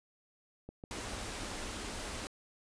click train, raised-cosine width 2 ms, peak -32 dBFS, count 6, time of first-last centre 0.69-1.433 s, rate 6.73 Hz
pink band-stop noise, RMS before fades -41 dBFS, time 0.91-2.27 s, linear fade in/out 0 ms, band 120 to 180 Hz, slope 96 dB/octave
effects resampled to 22050 Hz

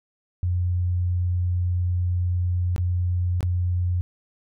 sine tone with dropouts, 89.1 Hz, F2, 35 cents sharp, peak -20 dBFS, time 0.43-4.01 s, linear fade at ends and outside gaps 0 ms, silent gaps 2.762-2.78 / 3.407-3.429 s, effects none

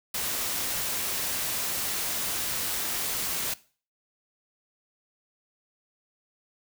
white noise, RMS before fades -30 dBFS, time 0.14-3.54 s, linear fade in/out 5 ms, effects noise-tail reverb RT60 0.4 s tail -19 dB re dry

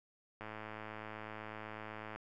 click train, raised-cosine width 0.5 ms, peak -30 dBFS, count 190, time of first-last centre 0.41-2.16 s, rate 108 Hz, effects none

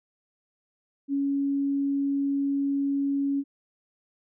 sine tone, 278.9 Hz, C#4, 11 cents sharp, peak -23 dBFS, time 1.08-3.44 s, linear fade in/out 50 ms, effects none

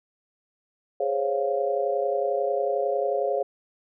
sine chord, Db major seventh, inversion second, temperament equal, 415.3 / 523.3 / 554.4 / 698.5 Hz, Ab4 / C5 / Db5 / F5, 0 / 0 / 0 / 0 cents, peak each -28 / -30 / -26 / -29 dBFS, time 1-3.43 s, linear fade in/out 5 ms, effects none

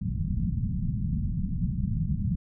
white low-pass noise, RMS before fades -28 dBFS, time 0.01-2.36 s, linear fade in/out 10 ms, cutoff 200 Hz, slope 48 dB/octave, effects none

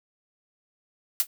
blue noise with exponential decay, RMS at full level -17 dBFS, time 1.2-1.27 s, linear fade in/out 1 ms, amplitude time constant 15 ms, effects none

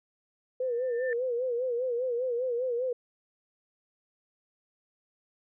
sine tone with vibrato, 493.2 Hz, B4, 2 cents flat, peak -27 dBFS, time 0.6-2.93 s, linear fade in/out 5 ms, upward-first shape sine, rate 5 Hz, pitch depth 93 cents each way
sine tone with exponential growth, 1782 Hz, A6, 22 cents sharp, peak -31 dBFS, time 0.62-1.13 s, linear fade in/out 1 ms, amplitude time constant 110 ms
effects none

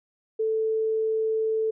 sine tone, 440.8 Hz, A4, 3 cents sharp, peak -22 dBFS, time 0.39-1.71 s, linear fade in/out 10 ms, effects none

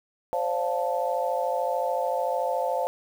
sine chord, D minor seventh, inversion third, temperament equal with one note detuned, 523.3 / 576.9 / 698.5 / 880 Hz, C5 / D5 / F5 / A5, 0 / -31 / 0 / 0 cents, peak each -28 / -31 / -29 / -30 dBFS, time 0.33-2.87 s, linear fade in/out 0 ms, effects 8-bit

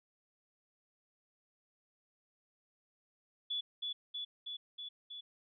sine tone with echo, 3433 Hz, A7, 43 cents flat, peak -34 dBFS, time 3.5-3.61 s, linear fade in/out 10 ms, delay 320 ms, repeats 5, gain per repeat -2 dB, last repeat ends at 5.21 s, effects none

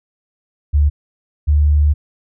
sine tone pair in turn, 73.1 / 74.03 Hz, D2 / D2, -7 / +14 cents, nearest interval unison, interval 21 cents, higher second, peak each -9 dBFS, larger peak neither, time 0.73-0.9 / 1.47-1.94 s, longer second, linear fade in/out 20 ms, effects none

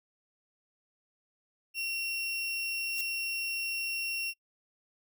35% pulse tone, 2733 Hz, F7, 38 cents flat, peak -30 dBFS, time 1.74-4.34 s, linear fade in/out 50 ms
violet noise with exponential growth, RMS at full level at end -32 dBFS, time 2.87-3.01 s, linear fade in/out 2 ms, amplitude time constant 30 ms
effects noise-tail reverb RT60 0.1 s tail -25 dB re dry

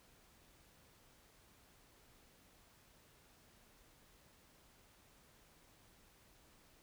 silence, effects pink hiss -67 dBFS RMS until 6.82 s

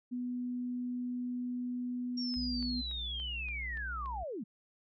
sine tone, 246.9 Hz, B3, in tune, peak -34 dBFS, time 0.11-2.82 s, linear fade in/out 20 ms
sine linear sweep, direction down, 5588 to 179.7 Hz, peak -37 dBFS, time 2.17-4.44 s, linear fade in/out 10 ms
click train, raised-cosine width 0.3 ms, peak -38 dBFS, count 7, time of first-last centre 2.34-4.059 s, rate 3.49 Hz
triangle tone with pitch glide, 61.6 to 61.07 Hz, B1 to B1, -4 to -19 cents, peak -38 dBFS, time 2.36-4.24 s, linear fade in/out 10 ms, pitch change -15 cents, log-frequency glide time 2.96-4.07 s
effects none

